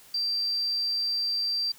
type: tone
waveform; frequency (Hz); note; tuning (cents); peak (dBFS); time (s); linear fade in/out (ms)
sine; 4699; D8; 0; -25; 0.14-1.72; 5
effects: white hiss -53 dBFS RMS until 1.78 s